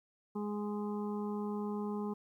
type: harmonic tone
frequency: 207.7 Hz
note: G#3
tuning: in tune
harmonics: 1 / 2 / 4 / 5 / 6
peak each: -36 / -40 / -47 / -48 / -54 dBFS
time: 0.35-2.14 s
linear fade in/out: 10 ms
effects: 12-bit